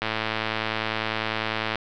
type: click train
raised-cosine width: 0.3 ms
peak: -9 dBFS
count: 192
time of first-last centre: 0.02-1.756 s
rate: 110 Hz
effects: low-pass 5000 Hz 12 dB/octave